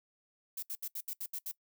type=noise bursts; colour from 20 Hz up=violet; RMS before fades=-39 dBFS; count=8; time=0.57-1.515 s; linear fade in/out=5 ms; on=56 ms; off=71 ms; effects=noise-tail reverb RT60 0.1 s tail -21 dB re dry